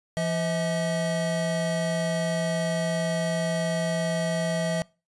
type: tone pair together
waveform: square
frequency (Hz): 170 / 642.4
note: F3 / E5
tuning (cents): -46 / -45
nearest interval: octave + major seventh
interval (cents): 2301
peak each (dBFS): -28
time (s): 0.17-4.82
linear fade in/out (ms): 0
effects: noise-tail reverb RT60 0.3 s tail -23 dB re dry + resampled to 24000 Hz